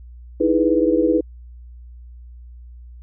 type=chord; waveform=sine; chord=E major seventh; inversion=third; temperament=equal; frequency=311.1 / 329.6 / 415.3 / 493.9 Hz; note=D#4 / E4 / G#4 / B4; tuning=0 / 0 / 0 / 0 cents; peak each=-19 / -19 / -22 / -19 dBFS; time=0.4-1.21 s; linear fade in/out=10 ms; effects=added 60 Hz sine -37 dBFS peak until 3.02 s